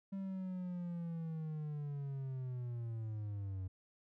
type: linear sweep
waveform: triangle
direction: down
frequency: 196 to 92.2 Hz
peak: -37 dBFS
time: 0.12-3.68 s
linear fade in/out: 10 ms
effects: none